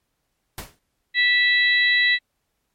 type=noise with exponential decay; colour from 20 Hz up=pink; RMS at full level=-29 dBFS; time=0.58-0.79 s; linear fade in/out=1 ms; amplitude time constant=44 ms
type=harmonic tone; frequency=655 Hz; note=E5; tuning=11 cents flat; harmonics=3 / 4 / 5 / 6; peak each=-16 / -29 / -31 / -22 dBFS; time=1.14-2.19 s; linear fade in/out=50 ms
effects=pink hiss -74 dBFS RMS until 2.74 s + MP3 64 kbps